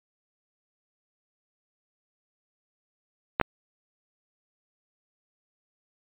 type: clicks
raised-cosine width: 0.5 ms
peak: -6 dBFS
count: 2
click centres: 3.399 / 3.413 s
effects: resampled to 8000 Hz